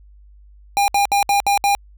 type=tone bursts; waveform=square; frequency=806 Hz; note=G5; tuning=48 cents sharp; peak=-14 dBFS; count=6; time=0.77-1.75 s; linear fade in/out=0 ms; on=110 ms; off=64 ms; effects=added 50 Hz sine -43 dBFS peak until 1.97 s